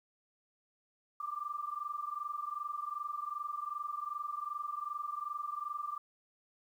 sine tone pair together, 1174.7 / 1197.3 Hz, D6 / D6, 0 / +33 cents, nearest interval unison, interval 33 cents, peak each -39 / -40 dBFS, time 1.2-5.98 s, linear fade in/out 5 ms, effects 11-bit

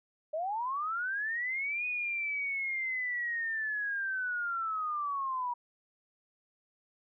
sine linear two-way sweep, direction up then down, 596 to 2489 to 957 Hz, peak -31 dBFS, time 0.33-5.54 s, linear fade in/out 10 ms, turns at 1.86 s, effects none

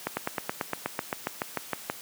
slowing click train, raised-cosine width 0.5 ms, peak -12 dBFS, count 15, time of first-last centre 0.07-1.899 s, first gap 100 ms, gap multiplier 1.04, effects white hiss -44 dBFS RMS until 2.01 s + high-pass 150 Hz 12 dB/octave

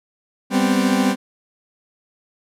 40% pulse tone cluster, 197 / 248 / 261.9 Hz, G3 / B3 / C4, +9 / +7 / +2 cents, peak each -19 dBFS, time 0.5-1.16 s, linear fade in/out 50 ms, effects low-pass 12000 Hz 12 dB/octave

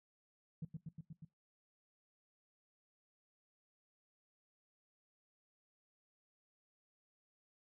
sine tone with echo, 159.3 Hz, D#3, 41 cents sharp, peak -38 dBFS, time 0.62-0.65 s, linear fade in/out 5 ms, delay 120 ms, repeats 5, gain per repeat -2 dB, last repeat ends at 1.25 s, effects noise-tail reverb RT60 0.2 s tail -21 dB re dry + tanh soft clip ceiling -37 dBFS

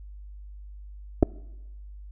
clicks, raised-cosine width 2 ms, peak -5 dBFS, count 2, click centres 1.227 / 1.23 s, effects noise-tail reverb RT60 1.0 s tail -22 dB re dry + added 50 Hz sine -40 dBFS peak until 2.11 s

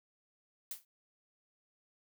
blue noise with exponential decay, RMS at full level -37 dBFS, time 0.71-0.85 s, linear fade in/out 2 ms, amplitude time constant 30 ms, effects none

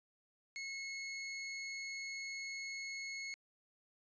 sawtooth tone, 2179 Hz, C#7, 30 cents flat, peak -38 dBFS, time 0.56-3.34 s, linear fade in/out 0 ms, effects resampled to 16000 Hz

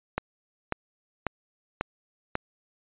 click train, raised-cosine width 0.5 ms, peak -11 dBFS, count 5, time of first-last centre 0.18-2.354 s, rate 1.84 Hz, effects resampled to 8000 Hz

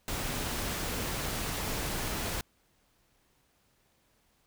pink noise, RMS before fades -34 dBFS, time 0.08-2.41 s, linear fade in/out 0 ms, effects pink hiss -70 dBFS RMS until 4.46 s

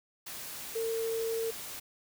sine tone in noise, 453.1 Hz, A#4, 49 cents flat, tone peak -30 dBFS, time 0.75-1.51 s, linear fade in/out 10 ms, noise white, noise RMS -42 dBFS, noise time 0.26-1.8 s, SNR +9 dB, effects none

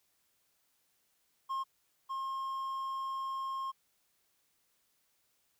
triangle tone pair in turn, 1070 / 1070 Hz, C6 / C6, +38 / +38 cents, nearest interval unison, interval 0 cents, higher neither, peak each -31 / -33 dBFS, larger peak first, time 1.49-1.64 / 2.09-3.72 s, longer second, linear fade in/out 20 ms, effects white hiss -75 dBFS RMS until 5.59 s

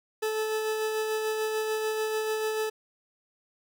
40% pulse tone with tremolo, 434.9 Hz, A4, 20 cents flat, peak -25 dBFS, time 0.22-2.7 s, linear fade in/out 10 ms, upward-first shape sine, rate 6.8 Hz, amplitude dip 30%, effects 10-bit

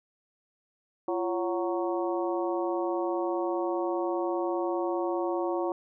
harmonic tone with a mistuned harmonic, 185 Hz, F#3, in tune, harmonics 2 / 3 / 4 / 5 / 6, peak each -29 / -33 / -35 / -37 / -39 dBFS, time 1.08-5.72 s, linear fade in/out 2 ms, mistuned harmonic 2, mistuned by -120 cents, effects none

